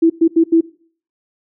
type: tone bursts at uneven times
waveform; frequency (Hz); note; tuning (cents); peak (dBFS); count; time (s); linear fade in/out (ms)
sine; 329.6; E4; 0; -7; 4; 0.02-0.1 / 0.21-0.28 / 0.36-0.44 / 0.52-0.61; 10
effects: noise-tail reverb RT60 0.5 s tail -21 dB re dry